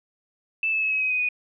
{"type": "tone with pitch steps", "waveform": "sine", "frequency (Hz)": [2637, 2610, 2583, 2556, 2530, 2503, 2478], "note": ["E7", "E7", "E7", "D#7", "D#7", "D#7", "D#7"], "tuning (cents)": [0, -18, -36, 46, 28, 10, -8], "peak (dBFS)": -21, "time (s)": [0.63, 1.288], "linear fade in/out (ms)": 2, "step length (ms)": 94, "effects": []}